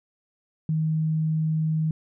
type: tone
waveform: sine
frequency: 157.6 Hz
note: D#3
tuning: 23 cents sharp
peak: -21 dBFS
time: 0.69-1.91 s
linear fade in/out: 2 ms
effects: none